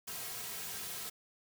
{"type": "noise with comb filter", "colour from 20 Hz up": "white", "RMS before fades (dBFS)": -42, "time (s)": [0.07, 1.1], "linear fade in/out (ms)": 10, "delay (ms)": 3.4, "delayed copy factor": -0.6, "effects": []}